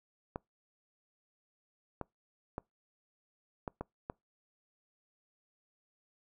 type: clicks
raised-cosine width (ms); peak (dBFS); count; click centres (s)
1; -23; 6; 0.359 / 2.013 / 2.581 / 3.678 / 3.81 / 4.099
effects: noise-tail reverb RT60 0.2 s tail -26 dB re dry